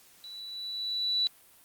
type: tone with level ramp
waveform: sine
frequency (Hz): 3951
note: B7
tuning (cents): 0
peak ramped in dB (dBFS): -42 to -23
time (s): 0.24-1.27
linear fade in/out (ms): 0
effects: white hiss -58 dBFS RMS until 1.64 s + Opus 48 kbps